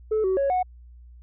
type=tone with pitch steps; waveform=sine; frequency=433.4 / 377.7 / 554 / 734 Hz; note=A4 / F#4 / C#5 / F#5; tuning=-26 / +36 / -1 / -14 cents; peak=-18 dBFS; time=0.11-0.63 s; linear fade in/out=10 ms; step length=130 ms; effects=tanh soft clip ceiling -18 dBFS + added 60 Hz sine -44 dBFS peak until 1.22 s